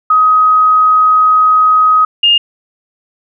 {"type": "tone pair in turn", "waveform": "sine", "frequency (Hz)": [1260, 2829], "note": ["D#6", "F7"], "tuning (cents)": [21, 22], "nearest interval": "octave + major second", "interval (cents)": 1401, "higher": "second", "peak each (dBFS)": -5, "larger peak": "neither", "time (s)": [[0.1, 2.05], [2.23, 2.38]], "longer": "first", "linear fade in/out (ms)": 5, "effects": []}